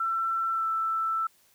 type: tone with pitch glide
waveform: sine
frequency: 1342 to 1325.8 Hz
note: E6 to E6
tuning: +31 to +10 cents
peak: -25 dBFS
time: 0-1.27 s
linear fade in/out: 5 ms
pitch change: -21 cents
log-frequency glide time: 0.51-0.66 s
effects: white hiss -63 dBFS RMS until 1.54 s